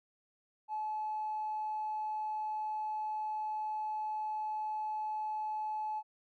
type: tone with tanh clipping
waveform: triangle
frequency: 859 Hz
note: A5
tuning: 42 cents flat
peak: -34 dBFS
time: 0.68-6.03 s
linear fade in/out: 50 ms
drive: 4 dB
effects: none